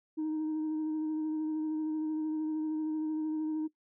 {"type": "tone with vibrato", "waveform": "sine", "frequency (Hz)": 311.1, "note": "D#4", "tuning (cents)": 0, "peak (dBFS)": -28, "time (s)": [0.17, 3.68], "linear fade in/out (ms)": 20, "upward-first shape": "sine", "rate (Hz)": 13, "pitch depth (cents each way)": 19, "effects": ["noise-tail reverb RT60 0.1 s tail -18 dB re dry", "tanh soft clip ceiling -29 dBFS"]}